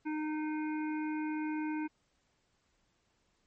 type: harmonic tone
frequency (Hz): 307.3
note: D#4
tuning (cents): -21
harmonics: 1 / 3 / 5 / 7 / 8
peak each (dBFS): -33 / -43 / -47 / -50 / -51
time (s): 0.05-1.88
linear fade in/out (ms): 20
effects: pink hiss -75 dBFS RMS until 3.46 s + MP3 32 kbps